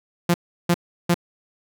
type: tone bursts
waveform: sawtooth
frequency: 173.3 Hz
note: F3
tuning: 13 cents flat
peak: -11 dBFS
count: 3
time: 0.29-1.143 s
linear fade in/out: 5 ms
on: 51 ms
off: 350 ms
effects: none